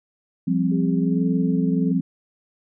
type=chord; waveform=sine; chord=F suspended second; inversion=none; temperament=equal; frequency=174.61 / 196 / 261.6 Hz; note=F3 / G3 / C4; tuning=0 / 0 / 0 cents; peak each=-21 / -24 / -22 dBFS; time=0.47-2.01 s; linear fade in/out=10 ms
type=tone with pitch glide; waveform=sine; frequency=402 to 430.9 Hz; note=G4 to A4; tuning=+44 to -36 cents; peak=-31 dBFS; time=0.71-1.92 s; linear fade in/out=10 ms; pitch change=+120 cents; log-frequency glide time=0.96-1.28 s
effects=none